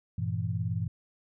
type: chord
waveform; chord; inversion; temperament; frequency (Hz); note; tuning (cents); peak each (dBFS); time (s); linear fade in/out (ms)
sine; E diminished; first; equal; 98 / 116.54 / 164.81; G2 / Bb2 / E3; 0 / 0 / 0; -32 / -32 / -34; 0.18-0.88; 5
effects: none